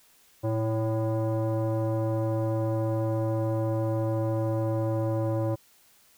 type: tone with frequency modulation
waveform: sine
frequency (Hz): 113.3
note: A#2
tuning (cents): -49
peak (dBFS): -23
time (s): 0.43-5.56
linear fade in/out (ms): 20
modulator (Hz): 443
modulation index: 1.1
effects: tanh soft clip ceiling -20 dBFS + white hiss -60 dBFS RMS until 6.17 s